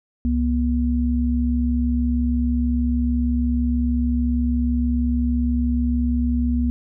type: tone pair together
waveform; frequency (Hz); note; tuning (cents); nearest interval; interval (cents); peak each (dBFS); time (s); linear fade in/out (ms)
sine; 67.74 / 241.4; C#2 / B3; -39 / -39; octave + minor seventh; 2200; -20; 0.25-6.7; 0
effects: none